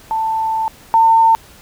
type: tone pair in turn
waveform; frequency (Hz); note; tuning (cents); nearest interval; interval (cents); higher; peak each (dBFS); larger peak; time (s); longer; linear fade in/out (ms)
sine; 887 / 903; A5 / A5; +14 / +45; unison; 31; second; -15 / -7; second; 0.11-0.68 / 0.94-1.35; first; 0
effects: pink hiss -43 dBFS RMS until 1.61 s